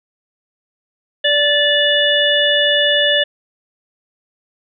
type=harmonic tone; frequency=583 Hz; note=D5; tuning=13 cents flat; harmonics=1 / 3 / 5 / 6; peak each=-17 / -17 / -17 / -17 dBFS; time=1.24-3.24 s; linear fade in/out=10 ms; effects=none